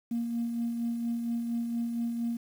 sine tone with tremolo, 234.1 Hz, A#3, 8 cents sharp, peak -26 dBFS, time 0.11-2.37 s, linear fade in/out 5 ms, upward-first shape sine, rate 4.3 Hz, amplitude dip 40%, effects tanh soft clip ceiling -24 dBFS + 9-bit

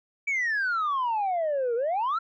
sine exponential two-way sweep, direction down then up, 2320 to 454.6 to 1395 Hz, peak -22 dBFS, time 0.27-2.19 s, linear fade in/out 10 ms, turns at 1.75 s, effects tanh soft clip ceiling -22 dBFS

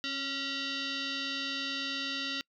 sine tone with frequency modulation, 555 Hz, C#5, 2 cents sharp, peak -32 dBFS, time 0.04-2.41 s, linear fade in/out 0 ms, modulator 827 Hz, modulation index 5.2, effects noise-tail reverb RT60 0.1 s tail -26 dB re dry

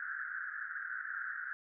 white band-pass noise, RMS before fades -41 dBFS, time 0-1.53 s, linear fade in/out 0 ms, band 1400 to 1700 Hz, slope 96 dB/octave, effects none

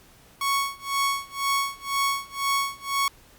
sawtooth tone with tremolo, 1108.7 Hz, C#6, in tune, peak -17 dBFS, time 0.41-3.08 s, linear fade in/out 2 ms, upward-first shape sine, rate 2 Hz, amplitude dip 95%, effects pink hiss -54 dBFS RMS until 3.38 s + Opus 48 kbps

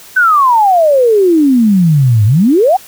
sine exponential two-way sweep, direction down then up, 1545 to 100.7 to 805 Hz, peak -5 dBFS, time 0.16-2.77 s, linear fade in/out 10 ms, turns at 2.25 s, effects white hiss -36 dBFS RMS until 2.87 s

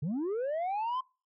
sine linear sweep, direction up, 130.81 to 1056 Hz, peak -27 dBFS, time 0.02-1.01 s, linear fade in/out 10 ms, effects noise-tail reverb RT60 0.3 s tail -23 dB re dry + tanh soft clip ceiling -29 dBFS

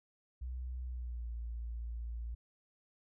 sine tone with pitch glide, 62.6 to 57.74 Hz, B1 to A#1, +24 to -16 cents, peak -38 dBFS, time 0.41-2.35 s, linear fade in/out 10 ms, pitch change -140 cents, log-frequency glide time 0.84-1.32 s, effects none

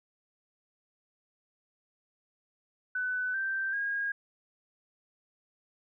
sine tone with pitch steps, 1501 / 1564.7 / 1631.2 Hz, F#6 / G6 / G#6, +24 / -4 / -32 cents, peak -29 dBFS, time 2.95-4.12 s, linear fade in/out 5 ms, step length 390 ms, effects none

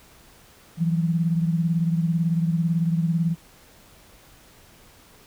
sine beating tone pair, 164.81 / 182.81 Hz, E3 / F#3, 0 / -21 cents, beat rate 18 Hz, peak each -20 / -27 dBFS, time 0.77-3.36 s, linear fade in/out 50 ms, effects pink hiss -52 dBFS RMS until 5.26 s

